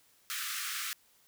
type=high-pass noise; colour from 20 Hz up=pink; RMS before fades=-37 dBFS; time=0.3-0.93 s; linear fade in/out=0 ms; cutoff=1200 Hz; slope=96 dB/octave; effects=white hiss -66 dBFS RMS until 1.27 s